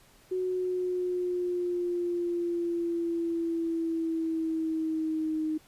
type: exponential sweep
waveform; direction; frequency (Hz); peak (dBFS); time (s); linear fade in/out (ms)
sine; down; 370 to 311.1; -27; 0.31-5.58; 10
effects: pink hiss -59 dBFS RMS until 5.67 s + resampled to 32000 Hz